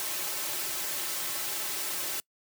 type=noise with comb filter; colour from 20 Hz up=white; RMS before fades=-33 dBFS; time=0-2.2 s; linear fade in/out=0 ms; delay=4.2 ms; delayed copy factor=-0.8; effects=noise-tail reverb RT60 0.1 s tail -26 dB re dry + high-pass 200 Hz 12 dB/octave